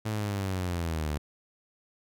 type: linear sweep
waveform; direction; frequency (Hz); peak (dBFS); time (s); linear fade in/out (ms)
sawtooth; down; 110 to 72.6; -25; 0.05-1.18; 10
effects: none